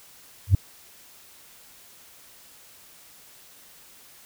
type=tone with exponential growth; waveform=sine; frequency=96.6 Hz; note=G2; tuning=25 cents flat; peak=-6 dBFS; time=0.47-0.55 s; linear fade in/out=5 ms; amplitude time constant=17 ms; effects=tanh soft clip ceiling -8 dBFS + white hiss -51 dBFS RMS until 4.25 s